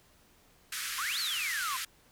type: band-pass noise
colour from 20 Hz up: pink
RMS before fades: -37 dBFS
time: 0.72-1.85 s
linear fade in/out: 5 ms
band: 1300 to 14000 Hz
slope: 48 dB/octave
type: exponential two-way sweep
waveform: triangle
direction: up then down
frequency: 993 to 4575 to 993 Hz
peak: -31 dBFS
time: 0.98-1.77 s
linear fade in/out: 10 ms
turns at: 1.19 s
effects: pink hiss -63 dBFS RMS until 2.11 s